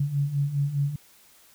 sine beating tone pair, 138.9 / 143.8 Hz, C#3 / D3, +4 / -36 cents, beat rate 4.9 Hz, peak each -29 / -24 dBFS, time 0-0.96 s, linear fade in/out 5 ms, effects white hiss -56 dBFS RMS until 1.54 s

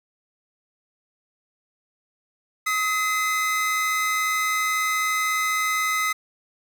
45% pulse tone pair together, 1268.2 / 2048 Hz, D#6 / C7, +33 / -38 cents, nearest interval minor sixth, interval 829 cents, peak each -24 dBFS, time 2.66-6.13 s, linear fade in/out 10 ms, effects none

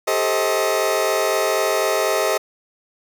sawtooth chord, A half-diminished seventh, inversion third, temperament just, 396 / 440 / 528 / 633.6 Hz, G4 / A4 / C5 / Eb5, +18 / 0 / +16 / +31 cents, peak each -20 / -20 / -20 / -17 dBFS, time 0.07-2.38 s, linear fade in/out 10 ms, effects none

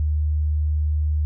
sine tone, 75.7 Hz, D#2, 47 cents flat, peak -18 dBFS, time 0-1.25 s, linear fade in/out 0 ms, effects none

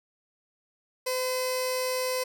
15% pulse tone with notch filter, 510 Hz, C5, 44 cents flat, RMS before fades -29 dBFS, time 1.06-2.24 s, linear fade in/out 10 ms, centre 1400 Hz, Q 0.74, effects none

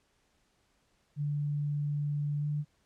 sine tone with pitch glide, 146.2 to 148.07 Hz, D3 to D3, -7 to +15 cents, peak -29 dBFS, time 1.16-2.65 s, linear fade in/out 50 ms, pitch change +22 cents, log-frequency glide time 2.4-2.45 s, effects pink hiss -72 dBFS RMS until 2.85 s + low-pass 9000 Hz 12 dB/octave

